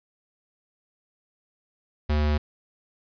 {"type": "tone", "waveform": "square", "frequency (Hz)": 75.1, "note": "D2", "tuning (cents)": 39, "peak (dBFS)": -21, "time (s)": [2.09, 2.38], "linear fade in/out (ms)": 10, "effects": ["resampled to 11025 Hz", "9-bit"]}